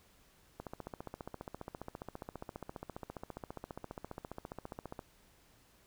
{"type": "click train", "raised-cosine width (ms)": 1, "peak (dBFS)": -28, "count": 66, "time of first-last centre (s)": [0.6, 4.992], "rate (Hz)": 14.8, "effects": ["pink hiss -66 dBFS RMS until 5.86 s"]}